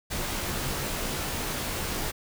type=noise with comb filter; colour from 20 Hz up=pink; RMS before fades=-31 dBFS; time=0.1-2.12 s; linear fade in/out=20 ms; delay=18 ms; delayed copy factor=-0.6; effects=none